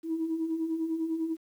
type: beating tone pair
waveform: sine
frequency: 315.4 / 325.4 Hz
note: D#4 / E4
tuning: +24 / -22 cents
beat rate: 10 Hz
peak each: -36 / -28 dBFS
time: 0.03-1.37 s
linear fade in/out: 50 ms
effects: tanh soft clip ceiling -22 dBFS + 10-bit